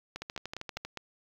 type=two click trains; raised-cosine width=0.2 ms; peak=-20 / -20 dBFS; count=5 / 9; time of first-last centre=0.16-0.973 / 0.22-0.85 s; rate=4.92 / 12.7 Hz; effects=low-pass 6000 Hz 12 dB/octave + 8-bit